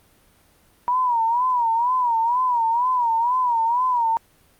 sine tone with vibrato, 959 Hz, A#5, 49 cents sharp, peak -17 dBFS, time 0.88-4.17 s, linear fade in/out 0 ms, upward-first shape sine, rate 2.1 Hz, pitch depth 110 cents each way, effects pink hiss -57 dBFS RMS until 4.59 s + Opus 32 kbps

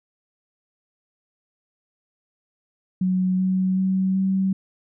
sine tone with pitch steps, 185 / 187.04 / 189.11 / 191.19 Hz, F#3 / F#3 / F#3 / G3, 0 / +19 / +38 / -43 cents, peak -18 dBFS, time 3.01-4.53 s, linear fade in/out 5 ms, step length 380 ms, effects none

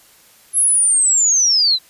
sine linear sweep, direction down, 11060 to 3870 Hz, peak -11 dBFS, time 0.53-1.79 s, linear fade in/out 50 ms, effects white hiss -49 dBFS RMS until 1.89 s + resampled to 32000 Hz

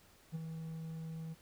triangle tone with ADSR envelope, 161.5 Hz, E3, 35 cents flat, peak -33 dBFS, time 0.32-1.35 s, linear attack 33 ms, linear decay 19 ms, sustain -6 dB, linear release 27 ms, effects pink hiss -64 dBFS RMS until 1.41 s

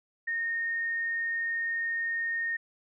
sine tone, 1843 Hz, A#6, 20 cents flat, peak -28 dBFS, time 0.27-2.57 s, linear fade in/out 10 ms, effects none

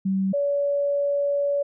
sine tone pair in turn, 192 / 569.1 Hz, G3 / C#5, -36 / +45 cents, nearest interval octave + perfect fifth, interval 1881 cents, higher second, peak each -20 dBFS, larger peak neither, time 0.05-0.33 / 0.33-1.63 s, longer second, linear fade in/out 10 ms, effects none

